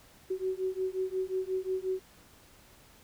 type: beating tone pair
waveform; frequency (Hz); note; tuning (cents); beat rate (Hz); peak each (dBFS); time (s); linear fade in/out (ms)
sine; 372.6 / 378.2; F#4 / F#4; +12 / +38; 5.6; -33 / -33; 0.3-2; 10
effects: pink hiss -58 dBFS RMS until 3.03 s